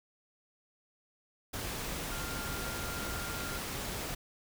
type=tone in noise; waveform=sine; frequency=1396.9 Hz; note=F6; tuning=in tune; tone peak=-43 dBFS; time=2.11-3.58 s; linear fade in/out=10 ms; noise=pink; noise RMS=-38 dBFS; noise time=1.53-4.15 s; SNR=-8 dB; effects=none